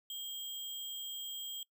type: tone with sample-and-hold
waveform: sine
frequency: 3218 Hz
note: G7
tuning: 45 cents sharp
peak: -39 dBFS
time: 0.1-1.63 s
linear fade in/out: 2 ms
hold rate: 11025 Hz
effects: noise-tail reverb RT60 0.1 s tail -22 dB re dry